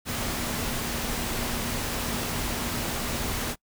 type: tone in noise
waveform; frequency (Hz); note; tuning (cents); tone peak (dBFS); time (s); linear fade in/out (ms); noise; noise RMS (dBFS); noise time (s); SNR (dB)
sine; 238; A#3; +36; -38; 0.05-3.56; 50; pink; -30; 0.05-3.56; -11
effects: noise-tail reverb RT60 0.1 s tail -24 dB re dry